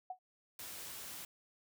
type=tone with exponential decay; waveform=sine; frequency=740 Hz; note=F#5; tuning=in tune; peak=-36 dBFS; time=0.1-0.19 s; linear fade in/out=5 ms; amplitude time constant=18 ms
type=noise; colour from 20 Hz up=white; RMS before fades=-47 dBFS; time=0.59-1.25 s; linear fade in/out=2 ms
effects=none